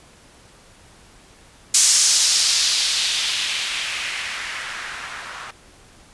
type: noise with low-pass filter sweep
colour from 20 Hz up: violet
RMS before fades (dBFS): -21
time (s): 1.74-5.51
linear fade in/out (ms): 5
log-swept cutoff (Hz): 6800 to 1200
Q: 1.7
effects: pink hiss -49 dBFS RMS until 6.13 s + resampled to 24000 Hz